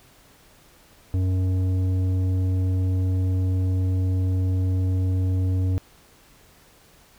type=tone with tanh clipping; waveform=sine; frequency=92.8 Hz; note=F#2; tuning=6 cents sharp; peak=-21 dBFS; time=1.14-5.78 s; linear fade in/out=0 ms; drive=10 dB; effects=pink hiss -54 dBFS RMS until 7.18 s